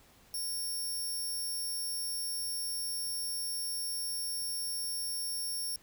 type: tone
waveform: 10% pulse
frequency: 5500 Hz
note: F8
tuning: 27 cents flat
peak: -28 dBFS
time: 0.34-5.76 s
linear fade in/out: 2 ms
effects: pink hiss -61 dBFS RMS until 5.82 s